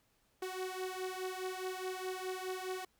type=beating tone pair; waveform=sawtooth; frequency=370 / 374.8 Hz; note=F#4 / F#4; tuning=0 / +22 cents; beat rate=4.8 Hz; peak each=-37 / -38 dBFS; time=0.42-2.85 s; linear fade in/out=5 ms; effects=pink hiss -74 dBFS RMS until 2.99 s